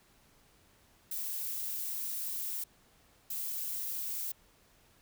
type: noise bursts at uneven times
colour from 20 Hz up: violet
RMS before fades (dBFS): -37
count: 2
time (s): 1.11-2.64 / 3.3-4.32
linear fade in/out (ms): 5
effects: pink hiss -65 dBFS RMS until 5.01 s